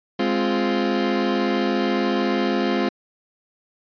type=chord; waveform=30% pulse; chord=F minor; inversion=first; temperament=equal; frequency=207.7 / 261.6 / 349.2 Hz; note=Ab3 / C4 / F4; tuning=0 / 0 / 0 cents; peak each=-21 dBFS; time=0.19-2.89 s; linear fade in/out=5 ms; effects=resampled to 11025 Hz